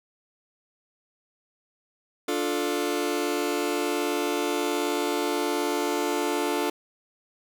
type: chord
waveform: sawtooth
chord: D minor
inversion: none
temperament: just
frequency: 293.7 / 352.4 / 440.5 Hz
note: D4 / F4 / A4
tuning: 0 / +16 / +2 cents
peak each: -25 dBFS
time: 2.28-6.7 s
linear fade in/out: 5 ms
effects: none